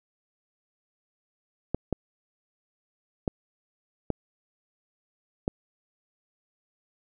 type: clicks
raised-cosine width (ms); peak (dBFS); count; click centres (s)
2; -12; 5; 1.746 / 1.927 / 3.278 / 4.103 / 5.479
effects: none